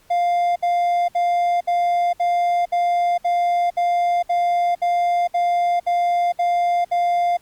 triangle tone bursts, 700 Hz, F5, 4 cents sharp, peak -14 dBFS, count 14, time 0.1-7.372 s, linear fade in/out 10 ms, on 460 ms, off 64 ms, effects pink hiss -56 dBFS RMS until 7.41 s + Opus 48 kbps

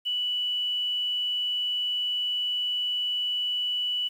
sine tone with quantisation, 2960 Hz, F#7, in tune, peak -25 dBFS, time 0.05-4.09 s, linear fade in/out 20 ms, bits 9, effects none

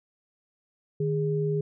sine tone pair together, 153.53 / 411.3 Hz, D#3 / G#4, -23 / -17 cents, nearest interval octave + perfect fourth, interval 1706 cents, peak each -26 / -27 dBFS, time 1-1.61 s, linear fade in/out 5 ms, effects none

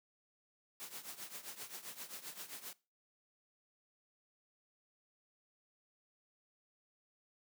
white noise with tremolo, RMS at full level -45 dBFS, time 0.8-2.73 s, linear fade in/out 0 ms, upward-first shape triangle, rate 7.6 Hz, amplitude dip 85%, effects noise-tail reverb RT60 0.3 s tail -21 dB re dry + high-pass 150 Hz 12 dB/octave

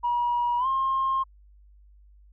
sine tone with pitch glide, 961 to 1066.3 Hz, B5 to C6, -48 to +32 cents, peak -21 dBFS, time 0.03-1.24 s, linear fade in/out 20 ms, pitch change +180 cents, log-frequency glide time 0.58-0.67 s, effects tanh soft clip ceiling -18 dBFS + added 50 Hz sine -51 dBFS peak until 2.32 s

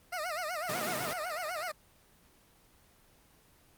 20% pulse tone with vibrato, 665 Hz, E5, 15 cents sharp, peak -29 dBFS, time 0.12-1.72 s, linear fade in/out 10 ms, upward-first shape sine, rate 8 Hz, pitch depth 180 cents each way
pink high-pass noise, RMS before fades -37 dBFS, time 0.69-1.13 s, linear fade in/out 2 ms, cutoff 120 Hz, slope 48 dB/octave
effects pink hiss -63 dBFS RMS until 3.77 s + Opus 24 kbps

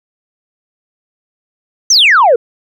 sine exponential sweep, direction down, 6460 to 440 Hz, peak -3 dBFS, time 1.9-2.36 s, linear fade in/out 5 ms, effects tanh soft clip ceiling -1 dBFS

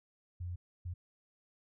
sine tone bursts at uneven times, 88.4 Hz, F2, 22 cents sharp, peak -37 dBFS, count 2, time 0.4-0.56 / 0.85-0.94 s, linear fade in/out 10 ms, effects none

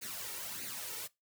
white noise with flanger, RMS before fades -42 dBFS, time 0.01-1.08 s, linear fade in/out 20 ms, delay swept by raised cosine 0.45 to 2.25 ms, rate 1.6 Hz, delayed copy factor +0.65, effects noise-tail reverb RT60 0.2 s tail -21 dB re dry + high-pass 100 Hz 12 dB/octave

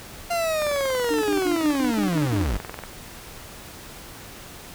40% pulse linear sweep, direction down, 698.5 to 41 Hz, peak -21 dBFS, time 0.3-2.58 s, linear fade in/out 10 ms
click train, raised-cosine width 0.5 ms, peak -18 dBFS, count 48, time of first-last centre 0.62-2.837 s, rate 21.2 Hz
sine tone bursts, 300.4 Hz, D4, 39 cents sharp, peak -23 dBFS, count 8, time 1.1-2.438 s, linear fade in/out 10 ms, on 120 ms, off 54 ms
effects pink hiss -41 dBFS RMS until 4.74 s

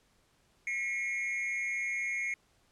triangle tone with amplitude modulation, 2168 Hz, C#7, 39 cents flat, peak -26 dBFS, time 0.67-2.34 s, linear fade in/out 2 ms, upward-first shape sine, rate 220 Hz, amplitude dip 80%, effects pink hiss -69 dBFS RMS until 2.71 s + low-pass 10000 Hz 12 dB/octave

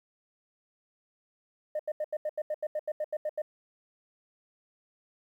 sine tone bursts, 609 Hz, D#5, 37 cents flat, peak -27 dBFS, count 14, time 1.75-3.419 s, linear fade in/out 5 ms, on 44 ms, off 81 ms, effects tanh soft clip ceiling -26 dBFS + 11-bit

